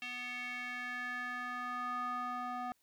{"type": "tone with band-pass filter sweep", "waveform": "square", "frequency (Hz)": 246.9, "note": "B3", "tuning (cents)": 0, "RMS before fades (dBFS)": -40, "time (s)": [0.02, 2.72], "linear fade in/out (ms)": 0, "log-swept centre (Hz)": [2600, 950], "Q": 4.1, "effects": ["white hiss -75 dBFS RMS until 2.82 s"]}